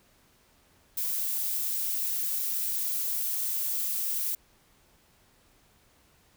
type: noise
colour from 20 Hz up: violet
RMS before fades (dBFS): -30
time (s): 0.97-4.35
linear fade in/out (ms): 5
effects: pink hiss -63 dBFS RMS until 6.36 s